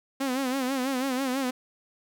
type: tone with vibrato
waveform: sawtooth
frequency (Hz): 262.3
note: C4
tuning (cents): +4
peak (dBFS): -22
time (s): 0.2-1.51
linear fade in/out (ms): 10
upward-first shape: sine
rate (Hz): 6.1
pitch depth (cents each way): 91
effects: none